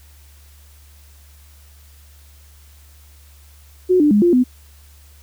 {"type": "tone with pitch steps", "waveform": "sine", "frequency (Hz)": [366.3, 296.5, 207.2, 348.3, 251.2], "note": ["F#4", "D4", "G#3", "F4", "B3"], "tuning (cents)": [-17, 17, -4, -5, 30], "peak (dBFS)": -10, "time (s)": [3.89, 4.44], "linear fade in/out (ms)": 20, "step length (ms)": 110, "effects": ["added 72 Hz sine -44 dBFS peak until 5.22 s", "white hiss -52 dBFS RMS until 5.22 s"]}